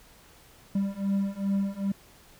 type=beating tone pair; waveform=triangle; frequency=196 / 198.5 Hz; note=G3 / G3; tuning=0 / +22 cents; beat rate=2.5 Hz; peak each=-27 / -26 dBFS; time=0.75-1.92 s; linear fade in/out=5 ms; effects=pink hiss -55 dBFS RMS until 2.39 s